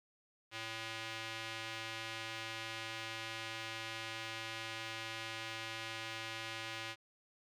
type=tone with band-pass filter; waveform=square; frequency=112.3 Hz; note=A2; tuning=36 cents sharp; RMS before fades=-44 dBFS; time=0.51-6.96 s; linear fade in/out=50 ms; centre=2800 Hz; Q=1.2; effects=none